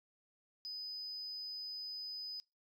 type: tone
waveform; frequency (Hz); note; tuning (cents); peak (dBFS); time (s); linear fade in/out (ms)
sine; 5000; D#8; +8; -40; 0.65-2.4; 0
effects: noise-tail reverb RT60 0.2 s tail -21 dB re dry + tanh soft clip ceiling -38 dBFS